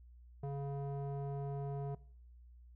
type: tone with low-pass filter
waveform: square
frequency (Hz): 140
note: C#3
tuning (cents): +18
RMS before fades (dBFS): -40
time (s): 0.43-1.95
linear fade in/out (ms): 5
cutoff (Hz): 670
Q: 1.7
effects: noise-tail reverb RT60 0.6 s tail -21 dB re dry + added 60 Hz sine -55 dBFS peak until 2.75 s

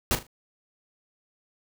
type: noise with echo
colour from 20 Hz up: pink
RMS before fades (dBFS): -23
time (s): 0.11-0.15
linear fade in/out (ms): 0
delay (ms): 39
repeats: 3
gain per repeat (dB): -11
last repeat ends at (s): 0.267
effects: none

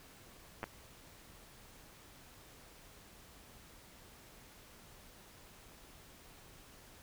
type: clicks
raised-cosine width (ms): 0.5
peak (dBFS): -24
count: 2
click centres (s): 0.631 / 0.64
effects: pink hiss -58 dBFS RMS until 7.02 s

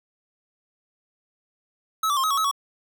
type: tone with pitch steps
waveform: square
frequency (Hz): 1294 / 1161 / 1062 / 1272 / 1116 / 1286 / 1122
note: E6 / D6 / C6 / D#6 / C#6 / E6 / C#6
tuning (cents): -32 / -20 / +25 / +38 / +11 / -43 / +21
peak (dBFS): -21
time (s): 2.03-2.513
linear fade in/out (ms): 5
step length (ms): 69
effects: none

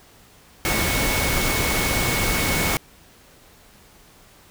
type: tone in noise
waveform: sine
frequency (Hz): 2207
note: C#7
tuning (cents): -8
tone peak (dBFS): -27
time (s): 0.65-2.77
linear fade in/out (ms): 0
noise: pink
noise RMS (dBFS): -22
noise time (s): 0.65-2.77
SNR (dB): -8
effects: pink hiss -51 dBFS RMS until 4.5 s

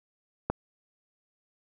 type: click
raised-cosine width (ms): 1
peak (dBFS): -12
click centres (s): 0.5
effects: none

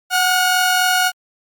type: tone pair together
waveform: sawtooth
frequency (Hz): 740 / 1436.2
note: F#5 / F6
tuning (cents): 0 / +48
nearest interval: major seventh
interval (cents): 1148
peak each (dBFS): -13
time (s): 0.1-1.12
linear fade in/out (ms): 50
effects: Opus 48 kbps

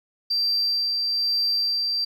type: tone with tremolo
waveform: sine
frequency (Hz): 4699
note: D8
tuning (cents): 0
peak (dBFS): -18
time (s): 0.3-2.05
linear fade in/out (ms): 10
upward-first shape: sine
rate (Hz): 1.1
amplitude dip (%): 30
effects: tanh soft clip ceiling -17 dBFS + 10-bit

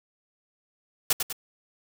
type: noise with echo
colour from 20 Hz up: white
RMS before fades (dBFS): -21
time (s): 1.1-1.13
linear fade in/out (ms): 5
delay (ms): 99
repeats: 2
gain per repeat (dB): -6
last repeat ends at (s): 1.328
effects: none

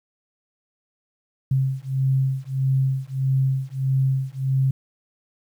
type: beating tone pair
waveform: sine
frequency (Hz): 132.6 / 134.2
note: C3 / C3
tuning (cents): +23 / +44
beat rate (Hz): 1.6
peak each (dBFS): -22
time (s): 1.51-4.71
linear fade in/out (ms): 5
effects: 9-bit

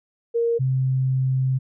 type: tone pair in turn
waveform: sine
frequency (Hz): 466.2 / 131.08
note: A#4 / C3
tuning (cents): 0 / +4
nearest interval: octave + minor seventh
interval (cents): 2196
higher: first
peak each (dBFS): -18 / -18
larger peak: neither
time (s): 0.34-0.59 / 0.59-1.59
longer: second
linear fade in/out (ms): 20
effects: none

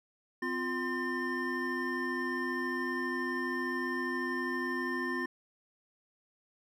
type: tone cluster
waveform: triangle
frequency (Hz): 256.1 / 350.9 / 1040 / 1803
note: C4 / F4 / C6 / A6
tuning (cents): -37 / +8 / -11 / +42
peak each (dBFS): -35 / -35 / -38 / -34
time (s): 0.42-5.26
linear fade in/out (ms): 5
effects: none

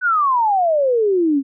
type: exponential sweep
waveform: sine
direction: down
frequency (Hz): 1520 to 264.1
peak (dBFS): -13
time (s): 0.01-1.43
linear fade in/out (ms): 50
effects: none

